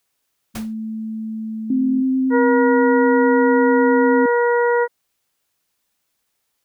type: tone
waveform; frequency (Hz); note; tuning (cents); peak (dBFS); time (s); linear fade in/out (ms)
sine; 220; A3; 0; -24; 0.54-2.04; 50
type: noise with exponential decay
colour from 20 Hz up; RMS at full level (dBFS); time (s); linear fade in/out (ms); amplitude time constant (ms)
pink; -27; 0.55-0.74; 5; 40
type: tone with vibrato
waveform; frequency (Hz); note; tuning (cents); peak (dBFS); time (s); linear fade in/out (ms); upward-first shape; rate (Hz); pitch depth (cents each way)
sine; 261.6; C4; 0; -15; 1.7-4.26; 5; triangle; 9.1; 11
type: harmonic tone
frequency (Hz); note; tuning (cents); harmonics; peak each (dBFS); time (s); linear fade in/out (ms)
478.1; A#4; +44; 1 / 2 / 3 / 4; -15 / -21 / -25 / -26; 2.3-4.88; 50
effects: white hiss -72 dBFS RMS until 6.64 s